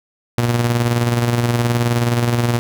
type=tone with tremolo; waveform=sawtooth; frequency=119.3 Hz; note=A#2; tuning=41 cents sharp; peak=-9 dBFS; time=0.38-2.59 s; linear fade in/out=0 ms; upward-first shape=square; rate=19 Hz; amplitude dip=40%; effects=none